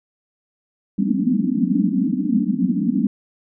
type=band-pass noise; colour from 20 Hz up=pink; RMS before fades=-19 dBFS; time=0.98-3.07 s; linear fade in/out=2 ms; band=180 to 290 Hz; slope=96 dB/octave; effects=none